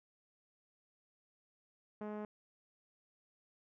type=tone with low-pass filter; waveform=5% pulse; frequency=210.8 Hz; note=G#3; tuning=26 cents sharp; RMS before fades=-43 dBFS; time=2.01-2.25 s; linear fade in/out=2 ms; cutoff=540 Hz; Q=0.55; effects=none